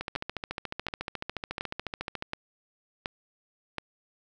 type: two click trains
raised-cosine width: 0.3 ms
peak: -17 / -15 dBFS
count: 32 / 6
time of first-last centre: 0.01-2.224 / 0.16-3.783 s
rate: 14 / 1.38 Hz
effects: none